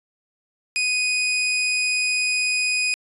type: tone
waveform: sawtooth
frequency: 2489 Hz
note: D#7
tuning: in tune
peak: -16 dBFS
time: 0.76-2.94 s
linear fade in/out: 0 ms
effects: resampled to 24000 Hz